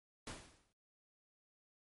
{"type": "noise with exponential decay", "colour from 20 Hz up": "pink", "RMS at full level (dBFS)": -44, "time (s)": [0.27, 0.73], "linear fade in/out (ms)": 2, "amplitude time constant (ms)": 100, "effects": ["MP3 48 kbps"]}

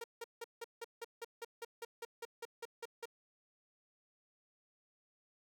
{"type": "tone bursts", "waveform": "sawtooth", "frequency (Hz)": 465.2, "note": "A#4", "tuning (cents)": -4, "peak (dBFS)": -38, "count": 16, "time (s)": [0.01, 3.056], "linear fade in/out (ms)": 5, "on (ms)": 31, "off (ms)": 170, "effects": []}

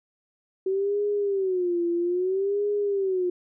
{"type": "tone with vibrato", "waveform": "sine", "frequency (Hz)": 375.9, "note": "F#4", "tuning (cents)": 27, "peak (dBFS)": -22, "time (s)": [0.66, 3.3], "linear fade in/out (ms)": 5, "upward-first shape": "sine", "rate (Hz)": 0.61, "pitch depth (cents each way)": 160, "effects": []}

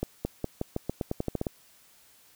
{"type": "accelerating click train", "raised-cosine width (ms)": 2, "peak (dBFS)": -15, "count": 13, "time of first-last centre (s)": [0.03, 1.468], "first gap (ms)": 220, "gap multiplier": 0.88, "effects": ["white hiss -59 dBFS RMS until 2.35 s"]}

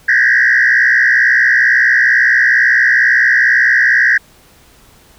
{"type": "tone with frequency modulation", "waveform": "sine", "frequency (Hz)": 1760, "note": "A6", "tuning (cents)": 0, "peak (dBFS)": -6, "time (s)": [0.08, 4.18], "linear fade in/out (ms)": 10, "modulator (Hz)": 62.2, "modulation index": 3.1, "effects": ["tanh soft clip ceiling -3 dBFS", "pink hiss -46 dBFS RMS until 5.18 s"]}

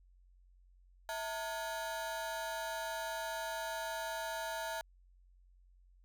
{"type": "ring-modulated tone", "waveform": "30% pulse", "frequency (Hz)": 779, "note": "G5", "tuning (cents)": -11, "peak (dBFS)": -32, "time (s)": [1.09, 4.81], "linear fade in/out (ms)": 0, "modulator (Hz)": 127, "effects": ["added 45 Hz sine -61 dBFS peak until 6.04 s"]}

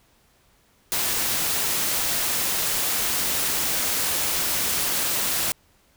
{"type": "noise", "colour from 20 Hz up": "white", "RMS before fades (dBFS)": -24, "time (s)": [0.92, 5.52], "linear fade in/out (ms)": 0, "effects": ["pink hiss -61 dBFS RMS until 5.96 s"]}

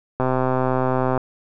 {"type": "click train", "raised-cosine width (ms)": 1, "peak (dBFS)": -7, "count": 127, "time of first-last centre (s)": [0.2, 1.177], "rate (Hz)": 129, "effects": []}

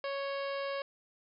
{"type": "harmonic tone with a mistuned harmonic", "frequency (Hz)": 554.4, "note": "C#5", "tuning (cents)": 0, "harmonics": [1, 2, 3, 4, 5, 6, 7, 8, 9], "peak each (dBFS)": [-35, -41, -45, -47, -49, -51, -52, -53, -54], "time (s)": [0.04, 0.82], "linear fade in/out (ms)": 2, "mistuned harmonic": 6, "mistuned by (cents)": -70, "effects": []}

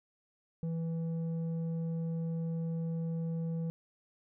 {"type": "tone with low-pass filter", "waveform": "square", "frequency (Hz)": 164.6, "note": "E3", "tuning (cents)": -2, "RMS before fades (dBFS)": -35, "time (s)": [0.63, 3.7], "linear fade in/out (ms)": 0, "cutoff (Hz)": 340, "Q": 3, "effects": []}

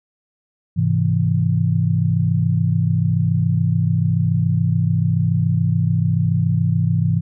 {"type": "chord", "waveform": "sine", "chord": "Ab augmented", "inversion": "none", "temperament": "equal", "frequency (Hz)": [103.83, 130.81, 164.81], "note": ["Ab2", "C3", "E3"], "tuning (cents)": [0, 0, 0], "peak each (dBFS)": [-19, -20, -18], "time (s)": [0.76, 7.21], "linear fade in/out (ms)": 20, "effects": []}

